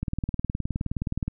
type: click train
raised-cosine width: 5 ms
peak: -15 dBFS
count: 25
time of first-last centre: 0.03-1.28 s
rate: 19.2 Hz
effects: none